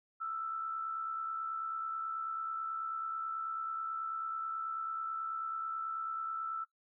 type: tone with amplitude modulation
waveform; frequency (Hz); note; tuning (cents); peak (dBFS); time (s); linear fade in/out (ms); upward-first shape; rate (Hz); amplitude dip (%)
sine; 1324; E6; +7; -33; 0.2-6.65; 20; sine; 69.2; 45
effects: noise-tail reverb RT60 0.1 s tail -17 dB re dry